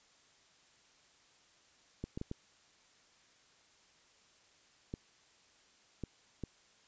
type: clicks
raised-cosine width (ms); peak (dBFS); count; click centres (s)
3; -26; 7; 2.04 / 2.175 / 2.214 / 2.314 / 4.939 / 6.037 / 6.437
effects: white hiss -66 dBFS RMS until 6.87 s + resampled to 16000 Hz